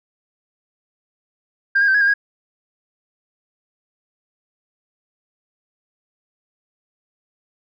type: tone with pitch steps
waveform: sine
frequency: 1596 / 1631 / 1554 / 1664 / 1604 / 1645 Hz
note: G6 / G#6 / G6 / G#6 / G6 / G#6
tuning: +31 / -32 / -16 / +3 / +39 / -17 cents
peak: -11 dBFS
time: 1.75-2.14 s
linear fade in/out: 10 ms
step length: 65 ms
effects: tanh soft clip ceiling -9 dBFS